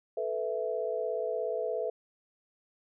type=chord; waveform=sine; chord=A suspended second; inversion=none; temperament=equal with one note detuned; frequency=437 / 493.9 / 659.3 Hz; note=A4 / B4 / E5; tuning=-12 / 0 / 0 cents; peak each=-34 dBFS; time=0.17-1.9 s; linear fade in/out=5 ms; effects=none